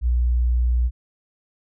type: tone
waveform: sine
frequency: 60.5 Hz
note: B1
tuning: 35 cents flat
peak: -16 dBFS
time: 0.01-0.91 s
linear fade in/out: 50 ms
effects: none